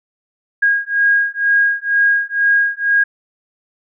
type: beating tone pair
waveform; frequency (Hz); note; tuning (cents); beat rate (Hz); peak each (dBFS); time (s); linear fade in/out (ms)
sine; 1633 / 1635.1; G#6 / G#6; -30 / -27; 2.1; -15; 0.62-3.04; 10
effects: none